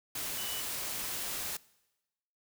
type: tone in noise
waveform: sine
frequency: 2960 Hz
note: F#7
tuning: in tune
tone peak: -41 dBFS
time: 0.38-0.61 s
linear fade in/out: 5 ms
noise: white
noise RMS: -37 dBFS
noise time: 0.15-1.57 s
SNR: -7 dB
effects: noise-tail reverb RT60 1.0 s tail -22 dB re dry